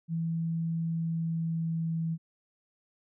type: tone with pitch glide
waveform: sine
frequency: 164.81 to 163.48 Hz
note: E3 to E3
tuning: 0 to -14 cents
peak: -28 dBFS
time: 0.08-2.18 s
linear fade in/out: 50 ms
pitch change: -14 cents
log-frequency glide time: 0.88-2.05 s
effects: none